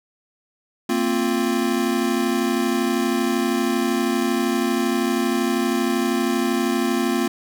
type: chord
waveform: square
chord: Bb suspended second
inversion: none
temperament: equal with one note detuned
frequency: 228.9 / 261.6 / 349.2 Hz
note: Bb3 / C4 / F4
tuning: -31 / 0 / 0 cents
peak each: -24 dBFS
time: 0.89-7.28 s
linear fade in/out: 5 ms
effects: none